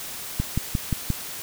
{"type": "click train", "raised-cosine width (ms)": 5, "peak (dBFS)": -10, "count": 5, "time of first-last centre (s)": [0.4, 1.103], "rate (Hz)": 5.69, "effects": ["white hiss -35 dBFS RMS until 1.42 s"]}